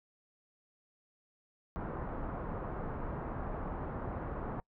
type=low-pass noise; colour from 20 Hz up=pink; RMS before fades=-39 dBFS; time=1.76-4.6 s; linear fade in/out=0 ms; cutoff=1300 Hz; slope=24 dB/octave; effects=noise-tail reverb RT60 0.1 s tail -25 dB re dry